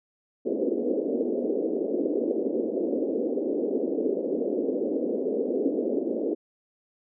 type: band-pass noise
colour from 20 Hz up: white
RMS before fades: -27 dBFS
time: 0.45-6.35 s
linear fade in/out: 20 ms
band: 240 to 510 Hz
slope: 48 dB/octave
effects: none